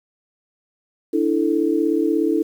sine chord, D suspended second, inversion none, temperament just, 293.7 / 330.4 / 440.5 Hz, D4 / E4 / A4, 0 / +4 / +2 cents, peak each -21 / -19 / -22 dBFS, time 1.13-2.43 s, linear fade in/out 10 ms, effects 8-bit

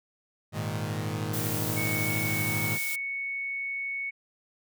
sawtooth chord, Ab suspended second, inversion none, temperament equal, 103.83 / 116.54 / 155.56 Hz, Ab2 / Bb2 / Eb3, 0 / 0 / 0 cents, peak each -29 / -31 / -30 dBFS, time 0.52-2.79 s, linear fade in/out 50 ms
blue noise, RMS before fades -34 dBFS, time 1.33-2.96 s, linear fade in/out 10 ms
sine tone, 2217 Hz, C#7, in tune, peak -30 dBFS, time 1.76-4.11 s, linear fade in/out 20 ms
effects none

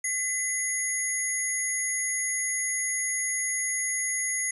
sine tone cluster, 2010 / 6640 / 10400 / 11220 Hz, B6 / G#8 / E9 / F9, +30 / -1 / -24 / +7 cents, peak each -31 / -30 / -31 / -38 dBFS, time 0.04-4.51 s, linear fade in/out 5 ms, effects none

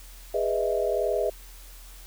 sine chord, E major seventh, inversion first, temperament just, 412 / 494.4 / 618.1 / 659.3 Hz, G#4 / B4 / D#5 / E5, -14 / +2 / -12 / 0 cents, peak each -28 / -29 / -28 / -29 dBFS, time 0.34-1.3 s, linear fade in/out 5 ms, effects added 42 Hz sine -44 dBFS peak until 2.06 s + white hiss -50 dBFS RMS until 2.06 s

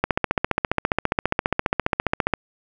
click train, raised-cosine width 0.5 ms, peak -3 dBFS, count 35, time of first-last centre 0.04-2.337 s, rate 14.8 Hz, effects none

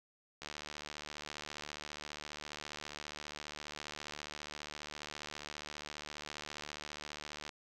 click train, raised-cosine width 0.2 ms, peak -26 dBFS, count 530, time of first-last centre 0.42-7.492 s, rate 74.8 Hz, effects none

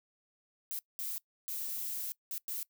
violet noise bursts at uneven times, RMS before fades -38 dBFS, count 5, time 0.71-0.79 / 0.99-1.18 / 1.48-2.12 / 2.31-2.38 / 2.48-2.63 s, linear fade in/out 0 ms, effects noise-tail reverb RT60 0.1 s tail -22 dB re dry

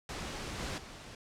pink noise with level steps, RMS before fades -40 / -38 / -48 dBFS, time 0.09-1.15 s, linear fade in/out 2 ms, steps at 0.59 / 0.78 s, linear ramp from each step 2 ms, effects low-pass 7000 Hz 12 dB/octave

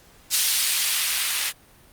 blue noise with band-pass filter sweep, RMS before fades -22 dBFS, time 0.3-1.53 s, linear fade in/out 50 ms, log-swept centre 4100 to 2100 Hz, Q 0.75, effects pink hiss -53 dBFS RMS until 1.92 s + Opus 48 kbps

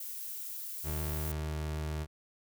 violet noise, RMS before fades -41 dBFS, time 0-1.32 s, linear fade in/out 5 ms
30% pulse tone with pitch glide, 76.1 to 76.85 Hz, D#2 to D#2, -38 to -21 cents, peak -31 dBFS, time 0.83-2.07 s, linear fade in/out 50 ms, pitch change +17 cents, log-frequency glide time 1.15-1.21 s
effects none

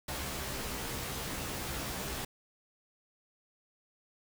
pink noise with comb filter, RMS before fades -38 dBFS, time 0.08-2.25 s, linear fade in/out 5 ms, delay 15 ms, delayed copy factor +0.75, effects none

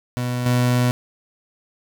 30% pulse tone with level steps, 123.47 Hz, B2, in tune, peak -19 / -13 dBFS, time 0.17-0.91 s, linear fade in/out 0 ms, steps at 0.46 s, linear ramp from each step 2 ms, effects none

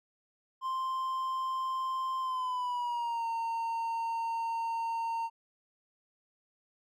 triangle tone with pitch glide, 1046.5 to 916.3 Hz, C6 to A#5, 0 to -30 cents, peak -29 dBFS, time 0.61-5.3 s, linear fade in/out 50 ms, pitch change -230 cents, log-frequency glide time 2.2-3.27 s, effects none

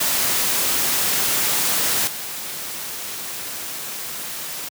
white noise with level steps, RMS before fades -20 / -30 dBFS, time 0-4.69 s, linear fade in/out 10 ms, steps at 2.07 s, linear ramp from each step 5 ms, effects high-pass 100 Hz 12 dB/octave

